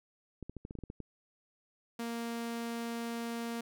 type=clicks; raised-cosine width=3 ms; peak=-29 dBFS; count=10; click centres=0.427 / 0.496 / 0.567 / 0.651 / 0.709 / 0.753 / 0.788 / 0.837 / 0.901 / 1.003 s
type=tone; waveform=sawtooth; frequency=232.9 Hz; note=A#3; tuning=1 cent flat; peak=-32 dBFS; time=1.99-3.61 s; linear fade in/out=5 ms
effects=none